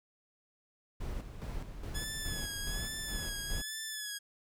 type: noise with tremolo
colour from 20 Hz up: brown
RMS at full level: -38 dBFS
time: 1-3.62 s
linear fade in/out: 10 ms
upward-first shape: square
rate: 2.4 Hz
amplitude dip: 55%
type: tone with vibrato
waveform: 10% pulse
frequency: 1700 Hz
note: G#6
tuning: 40 cents sharp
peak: -29 dBFS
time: 1.94-4.19 s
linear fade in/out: 20 ms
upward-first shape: sine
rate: 1.2 Hz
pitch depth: 63 cents each way
effects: none